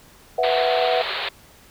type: chord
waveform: sine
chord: B suspended fourth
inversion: none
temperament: equal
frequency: 493.9 / 659.3 / 740 Hz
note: B4 / E5 / F#5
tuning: 0 / 0 / 0 cents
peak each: -22 dBFS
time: 0.38-1.02 s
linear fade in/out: 5 ms
type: band-pass noise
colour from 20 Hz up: white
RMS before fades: -27 dBFS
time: 0.43-1.29 s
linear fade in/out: 5 ms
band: 380 to 4300 Hz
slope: 96 dB/octave
effects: pink hiss -50 dBFS RMS until 1.7 s